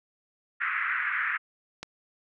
pink band-pass noise, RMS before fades -29 dBFS, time 0.6-1.38 s, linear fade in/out 20 ms, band 1300 to 2200 Hz, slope 48 dB/octave
click, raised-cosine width 0.2 ms, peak -19 dBFS, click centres 1.83 s
effects none

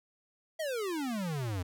square exponential sweep, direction down, 663 to 85.3 Hz, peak -33 dBFS, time 0.59-1.63 s, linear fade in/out 10 ms, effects none

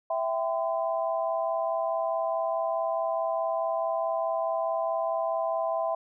sine chord, C major, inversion first, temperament equal with one note detuned, 659.3 / 784 / 1020.8 Hz, E5 / G5 / C6, 0 / 0 / -43 cents, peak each -27 / -33 / -33 dBFS, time 0.1-5.95 s, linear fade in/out 5 ms, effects none

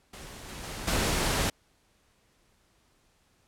pink noise with level steps, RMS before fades -44 / -41 / -38 / -27 dBFS, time 0.13-1.5 s, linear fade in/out 5 ms, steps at 0.48 / 0.63 / 0.87 s, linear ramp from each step 10 ms, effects pink hiss -67 dBFS RMS until 3.47 s + low-pass 11000 Hz 12 dB/octave

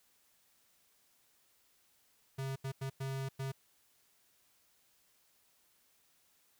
square tone bursts at uneven times, 134.5 Hz, C3, 48 cents sharp, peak -37 dBFS, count 5, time 2.38-2.56 / 2.64-2.72 / 2.81-2.9 / 3-3.29 / 3.39-3.52 s, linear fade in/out 10 ms, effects white hiss -71 dBFS RMS until 6.59 s

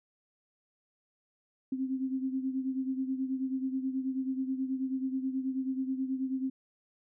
sine beating tone pair, 261.6 / 270.9 Hz, C4 / C#4, 0 / -40 cents, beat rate 9.3 Hz, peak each -31 / -37 dBFS, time 1.72-6.5 s, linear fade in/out 5 ms, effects none

